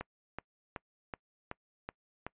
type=click train; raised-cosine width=0.5 ms; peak=-23 dBFS; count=7; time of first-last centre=0.01-2.266 s; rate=2.66 Hz; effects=noise-tail reverb RT60 0.1 s tail -25 dB re dry + resampled to 8000 Hz